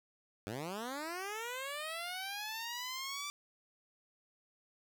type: linear sweep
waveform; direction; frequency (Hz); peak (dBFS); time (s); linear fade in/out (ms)
10% pulse; up; 95.5 to 1174.7; -31; 0.47-3.3; 0
effects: none